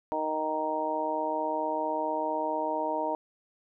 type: harmonic tone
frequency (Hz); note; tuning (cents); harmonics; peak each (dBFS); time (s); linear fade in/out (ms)
155.56; D#3; 0; 2 / 3 / 4 / 5 / 6; -36 / -37 / -32 / -37 / -31; 0.12-3.15; 0
effects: none